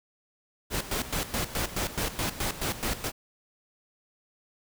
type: noise with tremolo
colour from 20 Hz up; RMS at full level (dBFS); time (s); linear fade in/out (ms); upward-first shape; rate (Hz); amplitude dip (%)
pink; -29; 0.7-3.12; 50; square; 4.7; 75
effects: none